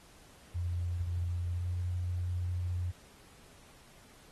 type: tone with pitch glide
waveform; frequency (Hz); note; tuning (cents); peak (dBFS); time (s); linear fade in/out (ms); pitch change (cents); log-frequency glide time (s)
sine; 87.31 to 89.04; F2 to F2; 0 to +34; -31; 0.54-2.92; 20; +34; 1.56-1.66
effects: pink hiss -59 dBFS RMS until 4.31 s + AAC 32 kbps